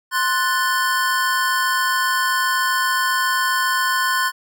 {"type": "chord", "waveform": "square", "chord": "F# diminished", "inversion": "second", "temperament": "equal", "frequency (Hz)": [1046.5, 1480, 1760], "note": ["C6", "F#6", "A6"], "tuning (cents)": [0, 0, 0], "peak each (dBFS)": [-21, -22, -25], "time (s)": [0.11, 4.32], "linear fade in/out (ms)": 50, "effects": []}